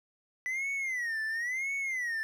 triangle tone with vibrato, 1975.5 Hz, B6, in tune, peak -29 dBFS, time 0.46-2.23 s, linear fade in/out 0 ms, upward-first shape sine, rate 0.97 Hz, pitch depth 200 cents each way, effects none

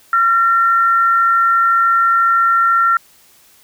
sine tone pair together, 1367 / 1824.7 Hz, F6 / A#6, -37 / -37 cents, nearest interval perfect fourth, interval 500 cents, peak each -10 / -21 dBFS, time 0.13-2.97 s, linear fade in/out 2 ms, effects white hiss -49 dBFS RMS until 3.63 s

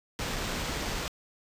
pink noise with sample-and-hold, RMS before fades -33 dBFS, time 0.19-1.08 s, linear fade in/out 0 ms, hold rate 11025 Hz, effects resampled to 32000 Hz

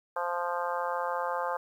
harmonic tone, 174.61 Hz, F3, in tune, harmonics 3 / 4 / 5 / 6 / 7 / 8 / 9, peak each -34 / -38 / -34 / -36 / -37 / -44 / -41 dBFS, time 0.16-1.57 s, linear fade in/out 5 ms, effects 10-bit

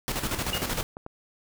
pink noise with tremolo, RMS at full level -28 dBFS, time 0.08-0.83 s, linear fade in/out 0 ms, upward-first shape square, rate 13 Hz, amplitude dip 55%
clicks, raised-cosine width 1 ms, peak -24 dBFS, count 4, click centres 0.332 / 0.523 / 0.969 / 1.064 s
sine tone with exponential decay, 2858 Hz, F7, 39 cents sharp, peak -24 dBFS, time 0.53-0.69 s, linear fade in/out 2 ms, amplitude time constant 34 ms
effects none

